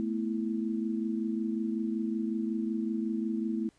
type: chord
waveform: sine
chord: A suspended second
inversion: none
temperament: equal with one note detuned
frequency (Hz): 220 / 245.4 / 329.6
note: A3 / B3 / E4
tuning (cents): 0 / -11 / 0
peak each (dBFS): -31 / -36 / -34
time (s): 0-3.69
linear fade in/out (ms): 0
effects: pink hiss -67 dBFS RMS until 3.78 s + resampled to 22050 Hz